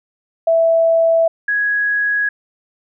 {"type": "tone pair in turn", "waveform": "sine", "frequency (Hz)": [659.3, 1665.3], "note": ["E5", "G#6"], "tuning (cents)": [0, 4], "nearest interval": "octave + major third", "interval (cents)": 1604, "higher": "second", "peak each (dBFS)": [-10, -14], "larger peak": "first", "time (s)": [[0.47, 1.28], [1.48, 2.29]], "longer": "neither", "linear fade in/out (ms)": 5, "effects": []}